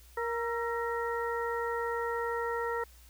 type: harmonic tone with a mistuned harmonic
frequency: 468.6 Hz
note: A#4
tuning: 9 cents sharp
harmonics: 1 / 2 / 3 / 4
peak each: -33 / -36 / -38 / -39 dBFS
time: 0.17-2.84 s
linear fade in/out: 5 ms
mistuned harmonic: 3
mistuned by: -66 cents
effects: added 60 Hz sine -54 dBFS peak until 3.09 s + white hiss -60 dBFS RMS until 3.09 s